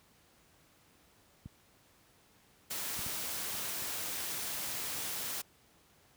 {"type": "clicks", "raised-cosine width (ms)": 5, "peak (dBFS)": [-31, -33, -32, -38, -39], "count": 5, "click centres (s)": [1.459, 2.991, 3.064, 3.543, 3.823]}
{"type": "noise", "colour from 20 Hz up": "white", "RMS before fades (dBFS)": -38, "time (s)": [2.7, 5.42], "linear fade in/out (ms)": 10}
{"effects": ["pink hiss -65 dBFS RMS until 6.16 s", "high-pass 60 Hz 12 dB/octave"]}